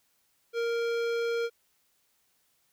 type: tone with hard clipping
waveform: sine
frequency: 466.2 Hz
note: A#4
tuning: in tune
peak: -29 dBFS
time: 0.53-1.5 s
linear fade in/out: 50 ms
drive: 16 dB
effects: white hiss -71 dBFS RMS until 2.72 s